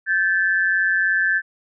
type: tone pair together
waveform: sine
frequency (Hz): 1556 / 1739.4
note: G6 / A6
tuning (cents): -13 / -20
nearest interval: major second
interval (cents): 193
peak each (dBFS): -19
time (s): 0.06-1.42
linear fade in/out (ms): 50
effects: none